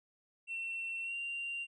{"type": "tone with pitch glide", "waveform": "triangle", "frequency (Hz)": [2706, 2772], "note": ["E7", "F7"], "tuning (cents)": [45, -14], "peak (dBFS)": -34, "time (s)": [0.47, 1.67], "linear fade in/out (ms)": 50, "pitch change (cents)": 41, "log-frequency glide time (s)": [1.03, 1.15], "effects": ["tanh soft clip ceiling -33 dBFS", "resampled to 22050 Hz"]}